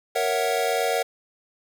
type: chord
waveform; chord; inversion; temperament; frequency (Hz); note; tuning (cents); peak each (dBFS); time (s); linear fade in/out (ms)
square; F# dominant seventh; first; equal; 466.2 / 554.4 / 659.3 / 740; A#4 / C#5 / E5 / F#5; 0 / 0 / 0 / 0; -27 / -29 / -29 / -27; 0.15-1.03; 10
effects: none